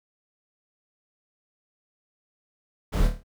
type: noise with echo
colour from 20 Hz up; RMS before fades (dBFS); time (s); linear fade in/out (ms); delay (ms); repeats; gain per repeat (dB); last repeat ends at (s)
brown; -23; 2.92-3.08; 20; 26; 6; -5; 3.236
effects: none